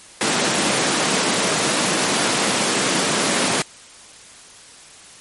pink high-pass noise, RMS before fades -19 dBFS, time 0.21-3.62 s, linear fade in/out 0 ms, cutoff 170 Hz, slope 24 dB/octave, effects white hiss -43 dBFS RMS until 5.2 s + MP3 48 kbps

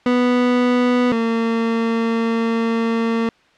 30% pulse tone pair in turn, 246.9 / 228.4 Hz, B3 / A#3, 0 / -35 cents, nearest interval minor second, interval 135 cents, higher first, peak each -11 / -14 dBFS, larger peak first, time 0.06-1.12 / 1.12-3.29 s, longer second, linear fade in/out 2 ms, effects white hiss -54 dBFS RMS until 3.57 s + low-pass 3000 Hz 12 dB/octave

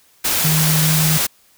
sine tone in noise, 156.8 Hz, D#3, 14 cents sharp, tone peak -15 dBFS, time 0.44-1.18 s, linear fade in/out 10 ms, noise white, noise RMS -18 dBFS, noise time 0.24-1.27 s, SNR 0 dB, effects white hiss -54 dBFS RMS until 1.57 s

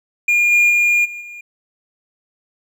triangle tone with level steps, 2419 Hz, D#7, 49 cents flat, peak -10 / -8 / -10 / -26 / -30 dBFS, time 0.28-1.41 s, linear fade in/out 5 ms, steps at 0.51 / 0.69 / 1.04 / 1.2 s, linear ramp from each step 20 ms, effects none

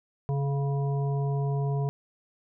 harmonic tone with a mistuned harmonic, 139.2 Hz, C#3, 8 cents sharp, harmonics 1 / 3 / 5 / 7, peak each -25 / -35 / -39 / -42 dBFS, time 0.29-1.89 s, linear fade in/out 0 ms, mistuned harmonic 3, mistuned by +25 cents, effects none

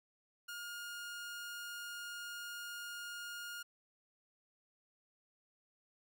sawtooth tone, 1421 Hz, F6, 30 cents sharp, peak -40 dBFS, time 0.48-3.63 s, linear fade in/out 10 ms, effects none

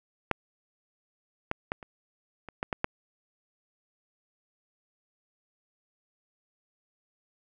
clicks, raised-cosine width 0.5 ms, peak -9 / -13 / -14 / -28 / -26 / -15 / -14 / -10 dBFS, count 8, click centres 0.313 / 1.514 / 1.719 / 1.828 / 2.487 / 2.629 / 2.728 / 2.844 s, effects none

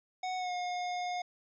square tone with pitch glide, 740 to 717.7 Hz, F#5 to F5, 0 to +47 cents, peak -34 dBFS, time 0.23-1.22 s, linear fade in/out 5 ms, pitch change -53 cents, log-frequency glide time 0.37-0.52 s, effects resampled to 16000 Hz

